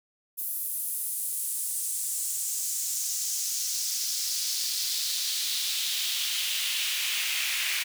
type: noise with high-pass filter sweep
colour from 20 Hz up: pink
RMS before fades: -30 dBFS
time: 0.37-7.84 s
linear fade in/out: 20 ms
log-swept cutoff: 12000 to 2300 Hz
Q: 2.2
effects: none